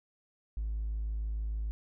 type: tone with hard clipping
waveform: sine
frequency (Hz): 53.3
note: G#1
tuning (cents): +46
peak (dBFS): -32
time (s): 0.57-1.71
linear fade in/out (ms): 0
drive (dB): 1
effects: none